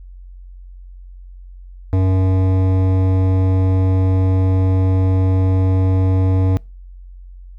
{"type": "tone with hard clipping", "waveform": "sine", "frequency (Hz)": 93.9, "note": "F#2", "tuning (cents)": 26, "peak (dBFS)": -14, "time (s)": [1.93, 6.57], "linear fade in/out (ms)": 0, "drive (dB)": 14, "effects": ["noise-tail reverb RT60 0.3 s tail -26 dB re dry", "added 45 Hz sine -34 dBFS peak until 7.58 s"]}